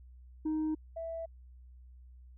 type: tone pair in turn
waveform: sine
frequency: 311.1 / 659.2 Hz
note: D#4 / E5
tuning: 0 / 0 cents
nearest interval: octave + minor second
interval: 1300 cents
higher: second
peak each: -27 / -36 dBFS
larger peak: first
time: 0.45-0.75 / 0.96-1.26 s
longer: neither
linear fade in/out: 10 ms
effects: tanh soft clip ceiling -29 dBFS + added 62 Hz sine -51 dBFS peak until 2.37 s